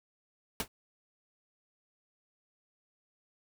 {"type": "noise with exponential decay", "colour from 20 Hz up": "pink", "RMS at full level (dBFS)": -28, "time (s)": [0.6, 0.68], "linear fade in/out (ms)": 2, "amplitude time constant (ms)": 17, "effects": []}